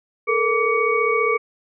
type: tone cluster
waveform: sine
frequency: 433.2 / 468.1 / 1160 / 2240 Hz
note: A4 / A#4 / D6 / C#7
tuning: -27 / +7 / -22 / +18 cents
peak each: -22 dBFS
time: 0.27-1.38 s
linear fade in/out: 20 ms
effects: none